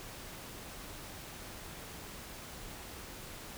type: silence
effects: pink hiss -47 dBFS RMS until 3.57 s